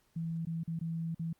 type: tone with dropouts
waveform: sine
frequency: 164.7 Hz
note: E3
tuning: 1 cent flat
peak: -33 dBFS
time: 0.16-1.33 s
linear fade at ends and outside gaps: 5 ms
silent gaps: 0.452-0.469 / 0.635-0.676 / 0.791-0.811 / 1.147-1.194 s
effects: pink hiss -72 dBFS RMS until 1.39 s + Opus 48 kbps